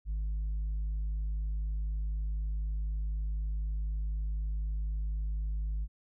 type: tone with tanh clipping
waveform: sine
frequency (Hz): 52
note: G#1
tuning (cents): +3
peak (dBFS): -31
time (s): 0.05-5.88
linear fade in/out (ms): 50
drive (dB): 2
effects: none